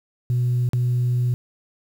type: tone with dropouts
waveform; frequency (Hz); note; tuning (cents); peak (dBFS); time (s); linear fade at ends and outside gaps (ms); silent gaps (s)
sine; 123.1; B2; -5; -16; 0.3-1.34; 0; 0.69-0.733
effects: tanh soft clip ceiling -15 dBFS + 8-bit